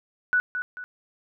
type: tone with echo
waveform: sine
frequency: 1480 Hz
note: F#6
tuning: in tune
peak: -18 dBFS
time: 0.33-0.4 s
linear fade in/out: 0 ms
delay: 220 ms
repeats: 2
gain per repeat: -8 dB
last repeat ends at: 0.84 s
effects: none

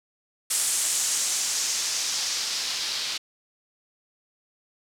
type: noise with low-pass filter sweep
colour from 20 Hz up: blue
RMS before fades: -27 dBFS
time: 0.5-3.18 s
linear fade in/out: 10 ms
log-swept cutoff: 8800 to 4200 Hz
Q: 1.9
effects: none

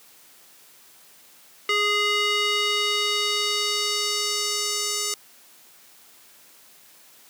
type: tone with band-pass filter sweep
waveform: square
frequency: 414.3 Hz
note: G#4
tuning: 4 cents flat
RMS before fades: -24 dBFS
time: 1.69-5.14 s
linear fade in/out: 2 ms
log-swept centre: 2400 to 6800 Hz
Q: 1.5
effects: white hiss -52 dBFS RMS until 7.29 s + high-pass 150 Hz 12 dB/octave

